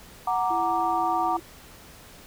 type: chord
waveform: sine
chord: Gb augmented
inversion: none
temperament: equal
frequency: 740 / 932.3 / 1174.7 Hz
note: Gb5 / Bb5 / D6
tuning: 0 / 0 / 0 cents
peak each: -25 / -27 / -28 dBFS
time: 0.27-1.37 s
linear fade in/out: 5 ms
type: tone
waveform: sine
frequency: 335.3 Hz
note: E4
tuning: 30 cents sharp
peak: -32 dBFS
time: 0.5-1.4 s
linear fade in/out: 10 ms
effects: pink hiss -48 dBFS RMS until 2.26 s